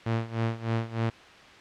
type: tone with tremolo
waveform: sawtooth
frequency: 114.1 Hz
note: A#2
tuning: 37 cents flat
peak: -20 dBFS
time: 0.06-1.1 s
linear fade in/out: 5 ms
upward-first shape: sine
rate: 3.3 Hz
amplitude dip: 85%
effects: white hiss -49 dBFS RMS until 1.6 s + low-pass 3000 Hz 12 dB/octave